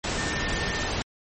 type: tone in noise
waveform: sine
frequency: 1800 Hz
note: A6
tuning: 39 cents sharp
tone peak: -32 dBFS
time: 0.18-0.88 s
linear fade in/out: 0 ms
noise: pink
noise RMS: -28 dBFS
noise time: 0.04-1.02 s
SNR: -7 dB
effects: MP3 32 kbps